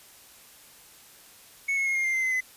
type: tone with pitch steps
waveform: triangle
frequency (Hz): 2207 / 2180 / 2154 / 2128 / 2102 / 2077 / 2052 / 2027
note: C#7 / C#7 / C7 / C7 / C7 / C7 / C7 / B6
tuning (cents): -8 / -29 / +50 / +29 / +7 / -13 / -34 / +45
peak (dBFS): -22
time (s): 1.68-2.408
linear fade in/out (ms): 10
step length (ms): 91
effects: white hiss -52 dBFS RMS until 2.56 s + resampled to 32000 Hz